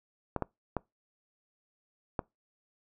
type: clicks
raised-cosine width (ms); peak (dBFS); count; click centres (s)
1; -16; 4; 0.363 / 0.423 / 0.767 / 2.192
effects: noise-tail reverb RT60 0.2 s tail -24 dB re dry